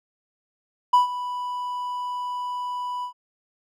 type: tone with ADSR envelope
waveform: triangle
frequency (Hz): 987.8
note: B5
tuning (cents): 0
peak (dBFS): -9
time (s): 0.93-3.13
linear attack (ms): 9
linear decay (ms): 130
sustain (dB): -16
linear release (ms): 95
effects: tanh soft clip ceiling -5 dBFS